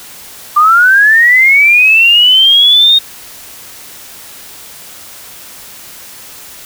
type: linear sweep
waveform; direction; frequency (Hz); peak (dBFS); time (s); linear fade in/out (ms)
sine; up; 1177 to 3729; -3; 0.56-2.99; 10
effects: white hiss -32 dBFS RMS until 6.65 s